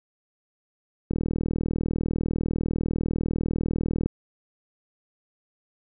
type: click train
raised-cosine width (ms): 3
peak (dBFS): -13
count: 119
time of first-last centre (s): 1.11-4.06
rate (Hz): 40
effects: none